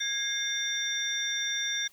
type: tone cluster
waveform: sine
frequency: 1644 / 2126 / 3589 / 5710 Hz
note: G#6 / C7 / A7 / F8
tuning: -18 / +27 / +34 / +37 cents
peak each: -34 / -37 / -31 / -35 dBFS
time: 0-1.88 s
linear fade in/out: 10 ms
effects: white hiss -60 dBFS RMS until 1.92 s